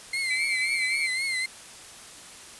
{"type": "tone with vibrato", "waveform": "35% pulse", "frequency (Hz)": 2100, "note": "C7", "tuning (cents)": 6, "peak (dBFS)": -24, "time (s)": [0.13, 1.46], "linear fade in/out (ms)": 5, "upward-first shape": "triangle", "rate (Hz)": 3.8, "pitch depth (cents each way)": 81}
{"type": "tone with tremolo", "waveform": "sine", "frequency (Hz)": 2308, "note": "D7", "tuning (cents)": -31, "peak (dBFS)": -25, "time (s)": [0.3, 1.07], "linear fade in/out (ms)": 10, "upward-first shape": "sine", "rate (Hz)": 9.8, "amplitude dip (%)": 55}
{"effects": ["white hiss -45 dBFS RMS until 2.59 s", "resampled to 24000 Hz"]}